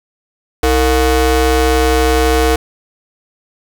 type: ring-modulated tone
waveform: 30% pulse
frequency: 258.9 Hz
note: C4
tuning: 18 cents flat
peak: -4 dBFS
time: 0.63-2.56 s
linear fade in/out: 5 ms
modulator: 197 Hz
effects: none